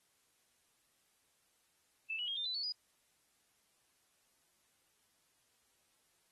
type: tone with pitch steps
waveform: sine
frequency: 2637 / 2926 / 3247 / 3602 / 3997 / 4435 / 4921 Hz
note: E7 / F#7 / G#7 / A7 / B7 / C#8 / D#8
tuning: 0 / -20 / -40 / +40 / +20 / 0 / -20 cents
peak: -36 dBFS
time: 2.1-2.723 s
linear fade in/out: 5 ms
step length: 89 ms
effects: white hiss -75 dBFS RMS until 6.31 s + AAC 32 kbps